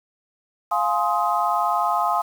sine chord, F minor seventh, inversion none, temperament just, 698.5 / 838.1 / 1047.7 / 1257.2 Hz, F5 / Ab5 / C6 / Eb6, 0 / +16 / +2 / +18 cents, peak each -24 dBFS, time 0.71-2.22 s, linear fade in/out 10 ms, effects 7-bit

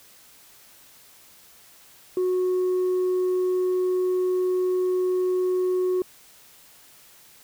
sine tone, 366.7 Hz, F#4, 15 cents flat, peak -18 dBFS, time 2.17-6.02 s, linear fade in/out 2 ms, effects tanh soft clip ceiling -19 dBFS + white hiss -52 dBFS RMS until 7.43 s

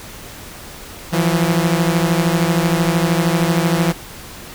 sawtooth beating tone pair, 164.8 / 177.8 Hz, E3 / F3, 0 / +31 cents, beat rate 13 Hz, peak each -12 / -14 dBFS, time 1.12-3.93 s, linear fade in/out 20 ms, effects pink hiss -35 dBFS RMS until 4.54 s

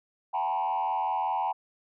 sine tone with frequency modulation, 857 Hz, A5, 46 cents flat, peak -24 dBFS, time 0.33-1.53 s, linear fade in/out 20 ms, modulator 85.1 Hz, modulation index 1.4, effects tanh soft clip ceiling -23 dBFS

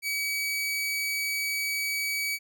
sawtooth tone, 2276 Hz, C#7, 45 cents sharp, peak -24 dBFS, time 0.02-2.39 s, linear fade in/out 50 ms, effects none

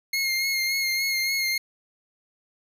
25% pulse tone with vibrato, 2142 Hz, C7, 40 cents sharp, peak -19 dBFS, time 0.13-1.58 s, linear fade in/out 5 ms, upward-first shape sine, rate 3.5 Hz, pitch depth 29 cents each way, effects none

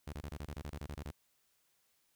sawtooth tone bursts, 73.42 Hz, D2, in tune, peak -37 dBFS, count 13, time 0.07-1.113 s, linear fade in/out 5 ms, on 59 ms, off 23 ms, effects white hiss -75 dBFS RMS until 2.15 s

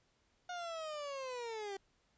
30% pulse linear sweep, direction down, 723 to 384.8 Hz, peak -38 dBFS, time 0.49-1.77 s, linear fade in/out 5 ms, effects pink hiss -75 dBFS RMS until 2.17 s + resampled to 16000 Hz

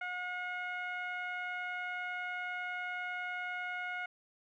15% pulse tone with low-pass filter, 722 Hz, F#5, 43 cents flat, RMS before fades -39 dBFS, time 0.01-4.06 s, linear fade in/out 5 ms, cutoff 1900 Hz, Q 2.8, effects none

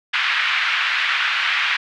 pink band-pass noise, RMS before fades -20 dBFS, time 0.13-1.77 s, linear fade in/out 10 ms, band 1400 to 3200 Hz, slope 24 dB/octave, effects none

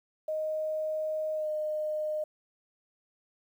sine tone with pitch glide, 622.3 to 612.7 Hz, D#5 to D#5, 0 to -27 cents, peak -29 dBFS, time 0.28-2.24 s, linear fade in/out 5 ms, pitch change -27 cents, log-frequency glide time 1.34-1.48 s, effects 10-bit

